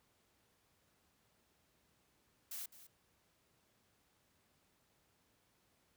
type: noise with echo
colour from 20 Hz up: blue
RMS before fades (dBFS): -45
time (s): 2.51-2.66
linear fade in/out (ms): 5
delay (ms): 210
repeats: 1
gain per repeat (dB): -14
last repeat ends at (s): 2.87
effects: pink hiss -75 dBFS RMS until 5.96 s + high-pass 60 Hz 12 dB/octave